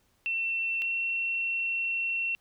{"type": "tone pair in turn", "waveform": "sine", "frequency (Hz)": [2696, 2716], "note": ["E7", "F7"], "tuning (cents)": [38, -49], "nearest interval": "unison", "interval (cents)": 13, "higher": "second", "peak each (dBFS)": -27, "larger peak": "neither", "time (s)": [[0.26, 0.82], [0.82, 2.35]], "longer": "second", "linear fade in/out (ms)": 0, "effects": ["pink hiss -69 dBFS RMS until 2.4 s"]}